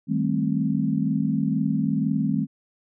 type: chord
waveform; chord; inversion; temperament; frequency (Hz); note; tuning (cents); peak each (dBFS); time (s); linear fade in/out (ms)
sine; A half-diminished seventh; second; just; 158.4 / 198 / 220 / 264; Eb3 / G3 / A3 / C4; +31 / +18 / 0 / +16; -26; 0.07-2.47; 50
effects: none